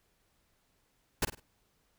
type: noise with echo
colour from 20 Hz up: pink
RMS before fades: -28 dBFS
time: 1.22-1.25 s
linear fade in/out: 5 ms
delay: 50 ms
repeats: 3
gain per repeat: -10 dB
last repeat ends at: 1.4 s
effects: pink hiss -73 dBFS RMS until 1.98 s